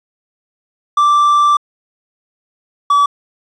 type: tone pair in turn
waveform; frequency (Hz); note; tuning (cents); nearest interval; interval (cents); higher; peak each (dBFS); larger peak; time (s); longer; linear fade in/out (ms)
triangle; 1173 / 1146.9; D6 / D6; -2 / -41; unison; 39; first; -6; neither; 0.97-1.57 / 2.9-3.06; first; 5
effects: resampled to 22050 Hz + 8-bit

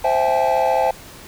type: chord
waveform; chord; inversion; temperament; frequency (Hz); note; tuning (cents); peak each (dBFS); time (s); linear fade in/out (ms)
triangle; A minor seventh; first; equal with one note detuned; 523.3 / 659.3 / 784 / 857.9; C5 / E5 / G5 / A5; 0 / 0 / 0 / -44; -18; 0.04-0.91; 5
effects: tanh soft clip ceiling -6 dBFS + pink hiss -40 dBFS RMS until 1.27 s

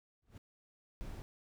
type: noise with exponential growth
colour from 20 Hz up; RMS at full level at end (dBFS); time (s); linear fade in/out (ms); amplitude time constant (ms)
brown; -45; 0.22-0.38; 5; 34
type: noise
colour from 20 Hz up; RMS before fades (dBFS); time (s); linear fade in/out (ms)
brown; -44; 1.01-1.22; 0
effects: none

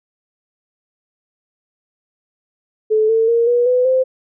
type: tone with pitch steps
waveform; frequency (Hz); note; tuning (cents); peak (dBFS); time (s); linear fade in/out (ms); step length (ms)
sine; 433.5 / 449.3 / 465.7 / 482.7 / 500.3 / 518.5; A4 / A4 / A#4 / B4 / B4 / C5; -26 / +36 / -2 / -40 / +22 / -16; -11; 2.9-4.04; 20; 190
effects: none

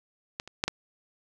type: clicks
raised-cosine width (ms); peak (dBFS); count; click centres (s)
0.2; -15 / -26 / -8 / -10; 4; 0.399 / 0.476 / 0.639 / 0.68
effects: none

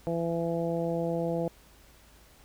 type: harmonic tone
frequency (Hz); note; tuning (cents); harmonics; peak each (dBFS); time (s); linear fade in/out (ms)
167.8; E3; +31; 1 / 2 / 3 / 4 / 5; -32 / -34 / -31 / -35 / -43; 0.07-1.48; 0
effects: added 54 Hz sine -58 dBFS peak until 2.44 s + pink hiss -58 dBFS RMS until 2.44 s

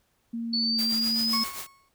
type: tone with pitch glide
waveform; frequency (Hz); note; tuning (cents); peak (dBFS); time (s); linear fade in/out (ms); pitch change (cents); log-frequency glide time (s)
sine; 231.4 to 226.6; A#3 to A#3; -13 to -49; -29; 0.33-1.44; 10; -36; 0.45-0.82
type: linear sweep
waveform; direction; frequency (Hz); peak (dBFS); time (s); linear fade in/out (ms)
sine; up; 4435 to 5160; -24; 0.53-1.44; 5
type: noise with tremolo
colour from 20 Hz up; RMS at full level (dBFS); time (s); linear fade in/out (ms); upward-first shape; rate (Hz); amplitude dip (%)
white; -35; 0.78-1.67; 10; triangle; 7.7; 70
type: tone with exponential decay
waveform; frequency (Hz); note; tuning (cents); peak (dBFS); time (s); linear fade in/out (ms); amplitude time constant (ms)
35% pulse; 1100; C#6; -14; -25; 1.33-1.89; 5; 120
effects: pink hiss -70 dBFS RMS until 1.94 s

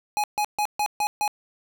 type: tone bursts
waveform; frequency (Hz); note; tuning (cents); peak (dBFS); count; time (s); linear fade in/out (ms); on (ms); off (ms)
square; 836; G#5; +11; -22; 6; 0.17-1.278; 0; 68; 140
effects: none

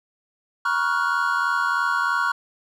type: chord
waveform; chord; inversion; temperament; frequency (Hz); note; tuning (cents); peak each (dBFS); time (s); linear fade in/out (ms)
triangle; Gb major seventh; first; equal with one note detuned; 956.3 / 1108.7 / 1396.9 / 1480; Bb5 / Db6 / F6 / Gb6; +44 / 0 / 0 / 0; -26 / -23 / -22 / -24; 0.65-2.32; 5
effects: none

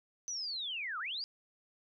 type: linear two-way sweep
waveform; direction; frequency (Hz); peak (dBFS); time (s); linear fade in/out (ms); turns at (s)
sine; down then up; 6070 to 1174.7 to 4951; -36; 0.28-1.24; 0; 0.99
effects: none

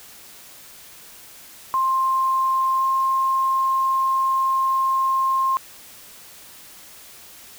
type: tone with pitch glide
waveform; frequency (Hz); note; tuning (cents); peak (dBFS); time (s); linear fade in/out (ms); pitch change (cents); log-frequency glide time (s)
sine; 1055 to 1061.7; C6 to C6; +14 to +25; -17; 1.74-5.57; 0; +11; 2.78-2.83
effects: white hiss -44 dBFS RMS until 7.58 s

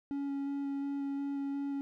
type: tone with vibrato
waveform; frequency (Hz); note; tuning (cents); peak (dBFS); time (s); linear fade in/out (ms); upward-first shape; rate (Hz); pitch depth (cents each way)
triangle; 279.4; C#4; +14; -31; 0.11-1.81; 0; square; 2.8; 8
effects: none

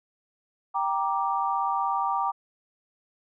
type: chord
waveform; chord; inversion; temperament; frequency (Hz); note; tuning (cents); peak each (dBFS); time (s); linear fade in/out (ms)
sine; G minor; none; just; 784 / 940.8 / 1176; G5 / Bb5 / D6; 0 / +16 / +2; -28; 0.74-2.32; 20
effects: none

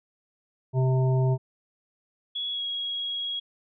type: harmonic tone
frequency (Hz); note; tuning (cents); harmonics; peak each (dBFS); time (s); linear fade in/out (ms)
130; C3; -11; 1 / 3 / 5 / 7; -20 / -30 / -34 / -37; 0.73-1.38; 50
type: tone with pitch glide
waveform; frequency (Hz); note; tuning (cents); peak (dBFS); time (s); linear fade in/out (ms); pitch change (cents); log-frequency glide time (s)
sine; 3364 to 3308; G#7 to G#7; +22 to -8; -28; 2.35-3.4; 10; -30; 2.51-2.62
effects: none

